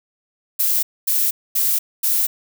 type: noise bursts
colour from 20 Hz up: violet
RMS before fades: -18 dBFS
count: 4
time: 0.59-2.27 s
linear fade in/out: 10 ms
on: 240 ms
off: 240 ms
effects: none